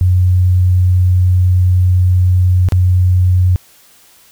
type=tone with dropouts; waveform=sine; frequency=91 Hz; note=F#2; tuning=28 cents flat; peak=-7 dBFS; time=0.01-3.56 s; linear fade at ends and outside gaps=0 ms; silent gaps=2.687-2.722 s; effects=white hiss -46 dBFS RMS until 4.31 s